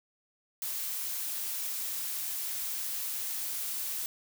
blue noise, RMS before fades -35 dBFS, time 0.62-4.06 s, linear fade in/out 0 ms, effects none

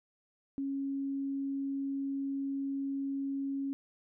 sine tone, 275 Hz, C#4, 14 cents flat, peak -32 dBFS, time 0.58-3.73 s, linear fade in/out 0 ms, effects none

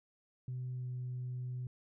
sine tone with pitch glide, 126.6 to 125.44 Hz, B2 to B2, +43 to +27 cents, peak -36 dBFS, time 0.48-1.67 s, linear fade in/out 2 ms, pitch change -16 cents, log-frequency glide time 0.73-0.86 s, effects tanh soft clip ceiling -34 dBFS

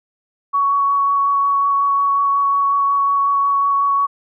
sine tone with vibrato, 1119 Hz, C#6, 16 cents sharp, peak -13 dBFS, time 0.53-4.07 s, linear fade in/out 20 ms, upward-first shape sine, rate 5.5 Hz, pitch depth 9 cents each way, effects none

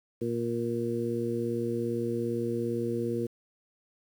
harmonic tone, 117.5 Hz, A#2, 14 cents sharp, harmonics 1 / 2 / 3 / 4, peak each -36 / -33 / -32 / -33 dBFS, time 0.21-3.27 s, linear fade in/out 10 ms, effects 9-bit

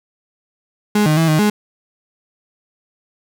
35% pulse tone with pitch steps, 208.9 / 153.7 / 162.9 / 155.1 / 209.3 Hz, G#3 / D#3 / E3 / D#3 / G#3, +10 / -21 / -20 / -5 / +14 cents, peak -10 dBFS, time 0.95-1.5 s, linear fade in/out 5 ms, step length 110 ms, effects none

